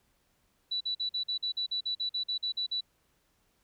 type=tone bursts; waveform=sine; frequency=3951 Hz; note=B7; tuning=in tune; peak=-29 dBFS; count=15; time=0.71-2.809 s; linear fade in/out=10 ms; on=97 ms; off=46 ms; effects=pink hiss -72 dBFS RMS until 3.63 s